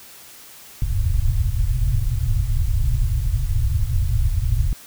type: low-pass noise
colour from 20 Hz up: pink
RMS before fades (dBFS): -19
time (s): 0.82-4.73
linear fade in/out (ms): 2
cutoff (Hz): 130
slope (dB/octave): 96
effects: white hiss -43 dBFS RMS until 4.86 s